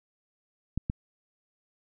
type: clicks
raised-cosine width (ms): 5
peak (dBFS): -16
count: 2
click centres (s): 0.776 / 0.899
effects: none